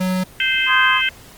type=tone; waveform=square; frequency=185 Hz; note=F#3; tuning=in tune; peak=-18 dBFS; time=0-0.24 s; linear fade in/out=10 ms
type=harmonic tone; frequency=520 Hz; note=C5; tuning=11 cents flat; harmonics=3 / 4 / 5 / 6; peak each=-21 / -21 / -21 / -21 dBFS; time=0.4-1.09 s; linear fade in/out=2 ms
type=chord; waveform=sine; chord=Ab major seventh; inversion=first; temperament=just; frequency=1038.3 / 1245.9 / 1557.4 / 1661.2 Hz; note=C6 / Eb6 / G6 / Ab6; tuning=-14 / +2 / -12 / 0 cents; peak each=-18 / -24 / -19 / -24 dBFS; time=0.66-1.02 s; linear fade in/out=50 ms
effects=pink hiss -43 dBFS RMS until 1.37 s + Opus 24 kbps